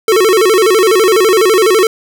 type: tone with vibrato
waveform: square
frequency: 405.8 Hz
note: G#4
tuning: 40 cents flat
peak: -7 dBFS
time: 0.08-1.87 s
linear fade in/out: 2 ms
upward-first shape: square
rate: 12 Hz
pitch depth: 160 cents each way
effects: none